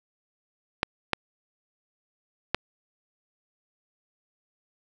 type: clicks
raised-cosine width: 0.3 ms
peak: -6 dBFS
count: 3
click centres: 0.831 / 1.133 / 2.546 s
effects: none